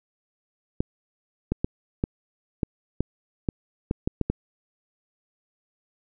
clicks, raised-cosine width 3 ms, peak -10 dBFS, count 11, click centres 0.805 / 1.52 / 1.645 / 2.039 / 2.632 / 3.006 / 3.488 / 3.911 / 4.075 / 4.213 / 4.3 s, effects none

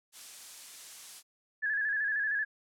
blue noise, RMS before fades -43 dBFS, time 0.12-1.23 s, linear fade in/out 50 ms
sine tone with vibrato, 1692 Hz, G#6, 32 cents sharp, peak -28 dBFS, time 1.62-2.45 s, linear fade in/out 20 ms, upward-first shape square, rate 13 Hz, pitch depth 47 cents each way
effects low-pass 9000 Hz 12 dB/octave

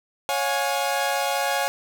sawtooth chord, Db major, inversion none, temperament equal with one note detuned, 554.4 / 715.6 / 830.6 Hz, Db5 / F5 / Ab5, 0 / +42 / 0 cents, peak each -23 / -23 / -22 dBFS, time 0.29-1.68 s, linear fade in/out 0 ms, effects none

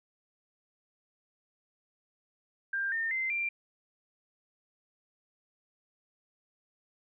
sine tone with pitch steps, 1591 / 1817.1 / 2075 / 2370 Hz, G6 / A#6 / C7 / D7, +25 / -45 / -15 / +15 cents, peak -29 dBFS, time 2.73-3.49 s, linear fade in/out 5 ms, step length 190 ms, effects none

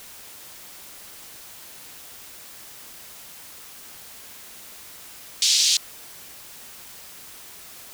white band-pass noise, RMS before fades -19 dBFS, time 5.42-5.77 s, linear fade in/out 2 ms, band 3400 to 6200 Hz, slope 24 dB/octave, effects white hiss -43 dBFS RMS until 7.93 s

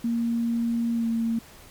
sine tone with pitch glide, 233 to 228.7 Hz, A#3 to A#3, -1 to -33 cents, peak -22 dBFS, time 0.04-1.39 s, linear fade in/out 5 ms, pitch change -32 cents, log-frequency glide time 0.93-1.07 s, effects pink hiss -49 dBFS RMS until 1.7 s + MP3 96 kbps

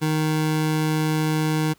25% pulse tone, 155.56 Hz, D#3, in tune, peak -16 dBFS, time 0.01-1.74 s, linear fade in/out 20 ms, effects pink hiss -58 dBFS RMS until 1.78 s

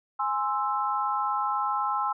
sine chord, Ab augmented, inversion none, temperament equal, 830.6 / 1046.5 / 1318.5 Hz, Ab5 / C6 / E6, 0 / 0 / 0 cents, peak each -29 dBFS, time 0.19-2.13 s, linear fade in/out 10 ms, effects none

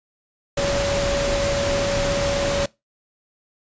sine tone in noise, 564 Hz, C#5, 30 cents sharp, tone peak -21 dBFS, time 0.57-2.66 s, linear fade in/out 5 ms, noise pink, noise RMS -24 dBFS, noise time 0.57-2.66 s, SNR 0 dB, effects noise-tail reverb RT60 0.2 s tail -21 dB re dry + resampled to 16000 Hz

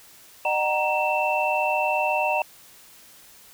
sine tone cluster, 607 / 755 / 936 / 2673 Hz, D#5 / F#5 / A#5 / E7, -43 / +35 / +7 / +23 cents, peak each -26 dBFS, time 0.45-2.42 s, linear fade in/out 2 ms, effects white hiss -50 dBFS RMS until 3.53 s

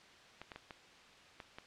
clicks, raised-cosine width 0.3 ms, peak -30 dBFS, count 6, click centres 0.416 / 0.518 / 0.56 / 0.708 / 1.402 / 1.585 s, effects white hiss -59 dBFS RMS until 1.66 s + low-pass 4000 Hz 12 dB/octave

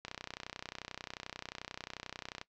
click train, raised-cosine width 0.2 ms, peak -23 dBFS, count 75, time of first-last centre 0.05-2.414 s, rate 31.3 Hz, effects noise-tail reverb RT60 0.1 s tail -19 dB re dry + low-pass 6000 Hz 12 dB/octave

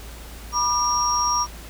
sine tone cluster, 976 / 1192 / 5610 Hz, B5 / D6 / F8, -21 / +25 / +7 cents, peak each -23 dBFS, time 0.52-1.47 s, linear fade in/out 50 ms, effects added 56 Hz sine -38 dBFS peak until 1.69 s + pink hiss -42 dBFS RMS until 1.69 s

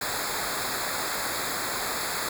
pink noise with comb filter, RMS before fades -30 dBFS, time 0.01-2.29 s, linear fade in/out 5 ms, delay 0.34 ms, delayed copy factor -0.9, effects none

